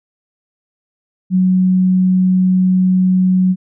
sine tone, 185 Hz, F#3, in tune, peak -9 dBFS, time 1.3-3.56 s, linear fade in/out 50 ms, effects none

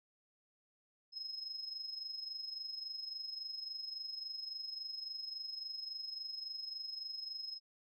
sine tone with amplitude modulation, 5140 Hz, E8, 45 cents flat, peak -38 dBFS, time 1.12-7.6 s, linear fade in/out 50 ms, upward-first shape sine, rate 23.6 Hz, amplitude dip 65%, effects tanh soft clip ceiling -34 dBFS

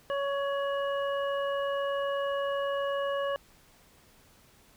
harmonic tone with a mistuned harmonic, 559 Hz, C#5, 14 cents sharp, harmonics 1 / 2 / 3 / 5, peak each -29 / -35 / -39 / -43 dBFS, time 0.1-3.36 s, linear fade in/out 0 ms, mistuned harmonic 5, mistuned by +65 cents, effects pink hiss -60 dBFS RMS until 4.76 s

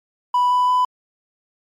triangle tone with pitch steps, 987 / 993.3 / 999.6 Hz, B5 / B5 / B5, -1 / +10 / +21 cents, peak -11 dBFS, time 0.34-0.85 s, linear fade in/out 5 ms, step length 170 ms, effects tanh soft clip ceiling -8 dBFS + MP3 96 kbps

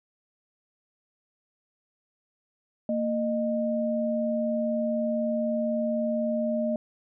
sine tone pair together, 230 / 614 Hz, A#3 / D#5, -23 / -23 cents, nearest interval octave + perfect fourth, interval 1700 cents, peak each -27 dBFS, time 2.89-6.76 s, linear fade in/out 2 ms, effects none

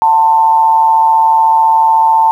sine tone with amplitude modulation, 892 Hz, A5, 23 cents sharp, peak -3 dBFS, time 0.02-2.31 s, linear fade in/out 0 ms, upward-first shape sine, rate 154 Hz, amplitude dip 55%, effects 7-bit

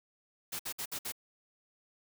white noise bursts, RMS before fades -38 dBFS, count 5, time 0.52-1.122 s, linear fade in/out 10 ms, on 74 ms, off 58 ms, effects none

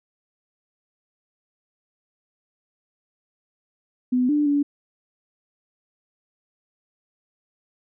sine tone with pitch steps, 250.8 / 295.5 / 287.3 Hz, B3 / D4 / D4, +27 / +11 / -38 cents, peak -17 dBFS, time 4.12-4.63 s, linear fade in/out 10 ms, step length 170 ms, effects none

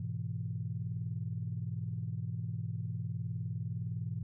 sine chord, E major, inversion first, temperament equal, 103.83 / 123.47 / 164.81 Hz, G#2 / B2 / E3, 0 / 0 / 0 cents, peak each -38 / -38 / -40 dBFS, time 0-4.23 s, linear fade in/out 5 ms, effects tanh soft clip ceiling -25 dBFS

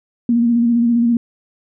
sine tone with vibrato, 235.6 Hz, A#3, 19 cents sharp, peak -11 dBFS, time 0.29-1.17 s, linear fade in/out 2 ms, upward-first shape square, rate 15 Hz, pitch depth 28 cents each way, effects none

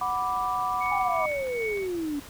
sine chord, B minor, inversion second, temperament equal, 740 / 987.8 / 1174.7 Hz, F#5 / B5 / D6, 0 / 0 / 0 cents, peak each -30 / -30 / -28 dBFS, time 0.01-1.26 s, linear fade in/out 5 ms
sine tone with tremolo, 2227 Hz, C#7, 7 cents sharp, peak -29 dBFS, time 0.8-1.88 s, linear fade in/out 20 ms, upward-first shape triangle, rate 2.6 Hz, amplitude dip 80%
click train, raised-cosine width 0.3 ms, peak -28 dBFS, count 7, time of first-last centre 0.86-1.775 s, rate 6.56 Hz
sine exponential sweep, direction down, 824 to 280 Hz, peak -27 dBFS, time 0.91-2.2 s, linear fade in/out 10 ms
effects pink hiss -45 dBFS RMS until 2.29 s

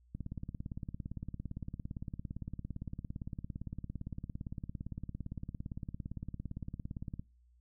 click train, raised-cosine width 5 ms, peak -28 dBFS, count 125, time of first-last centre 0.15-7.195 s, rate 17.6 Hz, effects noise-tail reverb RT60 0.3 s tail -23 dB re dry + added 60 Hz sine -63 dBFS peak until 7.6 s

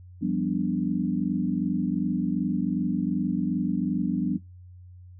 sine chord, G dominant seventh, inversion third, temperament equal with one note detuned, 174.61 / 197.25 / 246.9 / 293.7 Hz, F3 / G3 / B3 / D4, 0 / +11 / 0 / 0 cents, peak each -29 dBFS, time 0.21-4.38 s, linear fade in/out 20 ms, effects noise-tail reverb RT60 0.2 s tail -20 dB re dry + added 90 Hz sine -44 dBFS peak until 5.19 s

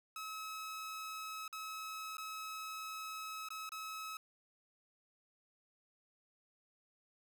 sawtooth tone with dropouts, 1287 Hz, E6, 42 cents flat, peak -39 dBFS, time 0.16-4.17 s, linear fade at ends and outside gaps 2 ms, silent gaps 1.479-1.527 / 2.17-2.181 / 3.487-3.504 / 3.692-3.719 s, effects none

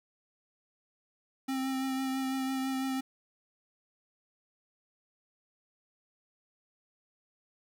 square tone with vibrato, 264.6 Hz, C4, 20 cents sharp, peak -31 dBFS, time 1.48-3.01 s, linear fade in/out 10 ms, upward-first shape triangle, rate 6 Hz, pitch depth 20 cents each way, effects 10-bit

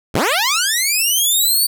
10% pulse linear sweep, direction up, 49 to 4607 Hz, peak -6 dBFS, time 0.14-1.67 s, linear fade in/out 10 ms, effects none

